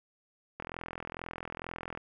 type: click train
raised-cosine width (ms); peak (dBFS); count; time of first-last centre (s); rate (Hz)
0.5; -23; 59; 0.6-1.974; 42.2
effects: none